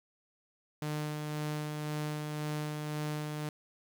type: tone with tremolo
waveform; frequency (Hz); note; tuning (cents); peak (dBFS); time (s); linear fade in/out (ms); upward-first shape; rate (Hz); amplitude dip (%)
sawtooth; 150.9; D3; +47; -29; 0.82-3.49; 2; sine; 1.9; 30
effects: 10-bit